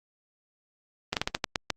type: slowing click train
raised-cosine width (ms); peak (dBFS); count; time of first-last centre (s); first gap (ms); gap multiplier
0.2; -8; 8; 1.13-1.703; 38; 1.25
effects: Opus 32 kbps